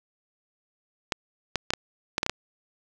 clicks, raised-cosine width 0.2 ms, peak -7 dBFS, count 8, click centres 1.122 / 1.557 / 1.705 / 1.736 / 2.181 / 2.231 / 2.264 / 2.296 s, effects none

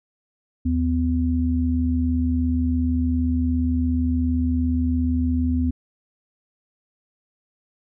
sine tone pair together, 78.21 / 251.9 Hz, D#2 / B3, +10 / +34 cents, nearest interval octave + minor sixth, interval 2024 cents, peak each -21 dBFS, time 0.65-5.71 s, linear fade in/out 10 ms, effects none

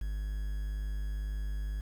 triangle tone with quantisation, 51 Hz, G#1, 31 cents flat, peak -30 dBFS, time 0.01-1.81 s, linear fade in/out 5 ms, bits 9, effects none

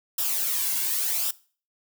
blue noise with flanger, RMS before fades -26 dBFS, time 0.18-1.31 s, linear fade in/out 5 ms, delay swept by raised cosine 0.46 to 1.66 ms, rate 0.89 Hz, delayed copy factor -0.6, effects noise-tail reverb RT60 0.4 s tail -20 dB re dry

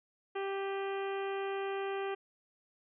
harmonic tone with a mistuned harmonic, 392 Hz, G4, in tune, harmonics 1 / 2 / 3 / 4 / 5 / 6 / 7 / 8, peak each -35 / -41 / -45 / -47 / -49 / -51 / -52 / -53 dBFS, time 0.35-2.15 s, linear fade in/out 10 ms, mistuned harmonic 6, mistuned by +50 cents, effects none

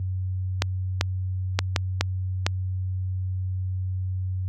clicks, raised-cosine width 0.2 ms, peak -3 dBFS, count 6, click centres 0.621 / 1.011 / 1.59 / 1.762 / 2.01 / 2.465 s, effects added 93 Hz sine -23 dBFS peak until 4.48 s + high-pass 80 Hz 12 dB/octave

